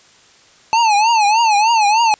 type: tone with vibrato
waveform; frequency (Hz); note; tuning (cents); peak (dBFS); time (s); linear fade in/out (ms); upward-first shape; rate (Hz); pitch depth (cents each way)
square; 873; A5; -14; -11; 0.73-2.14; 0; triangle; 3.3; 150
effects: white hiss -48 dBFS RMS until 2.19 s + resampled to 16000 Hz